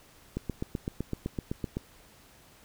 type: click train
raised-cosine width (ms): 3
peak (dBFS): -18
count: 12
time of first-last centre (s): 0.37-1.769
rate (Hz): 7.86
effects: pink hiss -57 dBFS RMS until 2.64 s